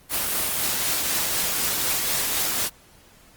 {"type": "noise with tremolo", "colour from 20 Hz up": "white", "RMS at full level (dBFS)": -23, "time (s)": [0.09, 2.7], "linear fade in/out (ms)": 50, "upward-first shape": "triangle", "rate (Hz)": 4, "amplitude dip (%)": 25, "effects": ["pink hiss -53 dBFS RMS until 3.36 s", "Opus 24 kbps"]}